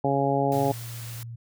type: harmonic tone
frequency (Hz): 138.6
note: C#3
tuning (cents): 0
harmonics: 1 / 2 / 3 / 4 / 5 / 6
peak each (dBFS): -28 / -28 / -28 / -28 / -28 / -28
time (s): 0.04-0.72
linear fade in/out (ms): 5
type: noise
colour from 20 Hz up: white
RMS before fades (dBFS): -42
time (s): 0.52-1.23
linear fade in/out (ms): 0
type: tone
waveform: sine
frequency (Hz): 116.54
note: A#2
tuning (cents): 0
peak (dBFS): -35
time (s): 0.54-1.36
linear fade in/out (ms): 10
effects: none